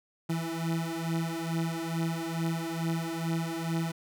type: beating tone pair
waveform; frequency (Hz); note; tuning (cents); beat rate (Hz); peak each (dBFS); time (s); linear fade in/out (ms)
30% pulse; 163.8 / 166.1; E3 / E3; -11 / +13; 2.3; -30; 0.29-3.92; 10
effects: none